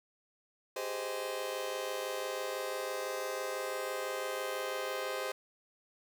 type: chord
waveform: sawtooth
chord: Ab major seventh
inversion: third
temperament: just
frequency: 389.3 / 415.3 / 519.1 / 623 Hz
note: G4 / Ab4 / C5 / Eb5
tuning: -12 / 0 / -14 / +2 cents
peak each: -39 / -39 / -34 / -38 dBFS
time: 0.76-5.32 s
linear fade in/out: 5 ms
effects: none